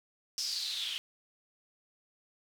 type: noise with band-pass filter sweep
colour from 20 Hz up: white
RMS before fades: -36 dBFS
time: 0.38-0.98 s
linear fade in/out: 0 ms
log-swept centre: 5400 to 3000 Hz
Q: 7
effects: none